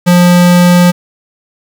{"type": "tone", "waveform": "square", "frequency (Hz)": 176.8, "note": "F3", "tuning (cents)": 22, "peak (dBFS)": -4, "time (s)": [0.06, 0.92], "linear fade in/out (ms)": 20, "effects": ["7-bit"]}